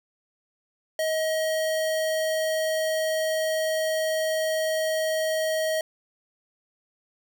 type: tone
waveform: square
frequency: 633 Hz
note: D#5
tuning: 30 cents sharp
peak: -24 dBFS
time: 0.99-5.81 s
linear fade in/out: 2 ms
effects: none